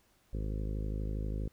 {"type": "harmonic tone", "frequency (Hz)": 52.4, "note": "G#1", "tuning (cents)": 16, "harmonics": [1, 2, 3, 4, 5, 6, 7, 8, 9, 10], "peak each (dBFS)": [-34, -40, -44, -46, -48, -50, -51, -52, -53, -54], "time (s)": [0.33, 1.48], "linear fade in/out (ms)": 5, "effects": ["pink hiss -69 dBFS RMS until 1.52 s"]}